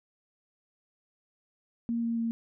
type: tone with pitch steps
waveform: sine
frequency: 233.1 / 231.4 / 229.6 Hz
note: A#3 / A#3 / A#3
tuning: 0 / -13 / -26 cents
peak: -27 dBFS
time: 1.89-2.31 s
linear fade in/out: 0 ms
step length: 140 ms
effects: none